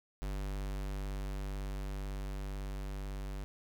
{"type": "tone with level ramp", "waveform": "square", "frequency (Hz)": 49, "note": "G1", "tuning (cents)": 0, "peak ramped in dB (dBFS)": [-36, -39], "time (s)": [0.22, 3.44], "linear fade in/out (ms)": 0, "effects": []}